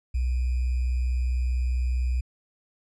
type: tone with sample-and-hold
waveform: sine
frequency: 62.3 Hz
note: B1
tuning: 16 cents sharp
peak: -22 dBFS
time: 0.14-2.21 s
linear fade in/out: 10 ms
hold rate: 2450 Hz
effects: resampled to 22050 Hz